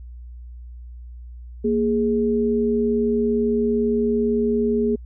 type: tone pair together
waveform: sine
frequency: 233.2 / 415.5 Hz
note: A#3 / G#4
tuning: +1 / +1 cents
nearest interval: minor seventh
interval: 1000 cents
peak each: -20 dBFS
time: 1.64-4.96 s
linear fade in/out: 10 ms
effects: added 60 Hz sine -35 dBFS peak until 5.05 s